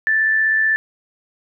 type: tone with amplitude modulation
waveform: sine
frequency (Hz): 1760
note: A6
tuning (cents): 0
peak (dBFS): -12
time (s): 0.07-0.76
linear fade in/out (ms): 0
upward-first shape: sine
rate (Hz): 96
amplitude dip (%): 35
effects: none